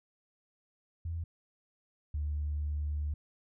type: tone pair in turn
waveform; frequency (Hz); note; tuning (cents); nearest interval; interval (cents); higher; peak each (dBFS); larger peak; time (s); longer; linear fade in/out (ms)
sine; 83.3 / 74.21; E2 / D2; +19 / +19; major second; 200; first; -33 / -30; second; 1.05-1.24 / 2.14-3.14; second; 5
effects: tanh soft clip ceiling -26 dBFS